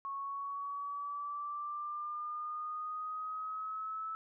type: exponential sweep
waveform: sine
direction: up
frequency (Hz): 1100 to 1309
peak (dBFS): -37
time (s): 0.05-4.15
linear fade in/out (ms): 0
effects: none